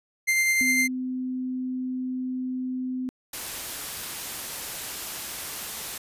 45% pulse tone with tremolo, 2093 Hz, C7, in tune, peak -19 dBFS, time 0.27-0.88 s, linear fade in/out 20 ms, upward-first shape sine, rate 9.9 Hz, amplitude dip 25%
sine tone, 255.5 Hz, C4, 41 cents flat, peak -27 dBFS, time 0.61-3.09 s, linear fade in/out 0 ms
white noise, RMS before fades -34 dBFS, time 3.33-5.98 s, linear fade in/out 5 ms
effects resampled to 32000 Hz

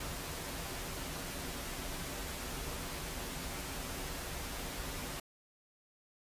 pink noise with comb filter, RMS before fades -41 dBFS, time 0-5.2 s, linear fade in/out 5 ms, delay 9.4 ms, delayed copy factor -0.5, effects resampled to 32000 Hz

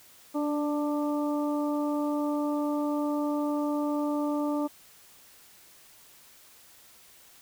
harmonic tone with a mistuned harmonic, 295.9 Hz, D4, 13 cents sharp, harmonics 1 / 2 / 3 / 4, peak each -27 / -33 / -37 / -39 dBFS, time 0.34-4.68 s, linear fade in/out 20 ms, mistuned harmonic 1, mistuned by -18 cents, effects white hiss -55 dBFS RMS until 7.41 s

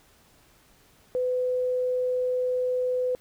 sine tone, 503 Hz, B4, 32 cents sharp, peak -23 dBFS, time 1.15-3.15 s, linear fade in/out 0 ms, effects pink hiss -59 dBFS RMS until 3.2 s

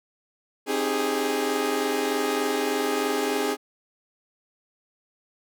sawtooth chord, Ab major seventh, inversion first, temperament equal with one note detuned, 266.7 / 311.1 / 392 / 415.3 Hz, C4 / Eb4 / G4 / Ab4, +33 / 0 / 0 / 0 cents, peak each -26 / -27 / -28 / -22 dBFS, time 0.66-3.57 s, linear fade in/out 50 ms, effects none

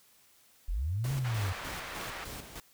sine linear two-way sweep, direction up then down, 34.65 to 139.8 to 89.2 Hz, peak -29 dBFS, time 0.68-1.53 s, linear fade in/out 10 ms, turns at 1.13 s
pink noise with tremolo, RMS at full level -42 dBFS, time 1.04-2.6 s, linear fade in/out 2 ms, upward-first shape square, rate 3.3 Hz, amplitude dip 55%
white band-pass noise, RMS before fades -42 dBFS, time 1.24-2.25 s, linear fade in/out 10 ms, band 570 to 2100 Hz, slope 12 dB/octave
effects white hiss -63 dBFS RMS until 2.73 s

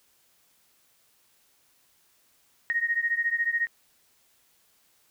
sine beating tone pair, 1863 / 1877 Hz, A#6 / A#6, -2 / +11 cents, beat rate 14 Hz, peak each -26 / -28 dBFS, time 2.7-3.67 s, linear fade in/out 0 ms, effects white hiss -65 dBFS RMS until 5.1 s

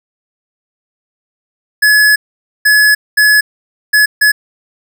square tone bursts at uneven times, 1701 Hz, G#6, 41 cents sharp, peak -6 dBFS, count 5, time 1.82-2.16 / 2.65-2.95 / 3.17-3.41 / 3.93-4.06 / 4.21-4.32 s, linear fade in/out 10 ms, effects none

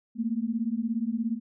sine beating tone pair, 220 / 237 Hz, A3 / A#3, 0 / +29 cents, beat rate 17 Hz, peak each -29 dBFS, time 0.15-1.4 s, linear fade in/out 50 ms, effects none

